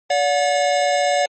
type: tone pair together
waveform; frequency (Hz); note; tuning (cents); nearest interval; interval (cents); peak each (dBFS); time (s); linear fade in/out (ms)
square; 574.6 / 724; D5 / F#5; -38 / -38; major third; 400; -19; 0.1-1.26; 5
effects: MP3 32 kbps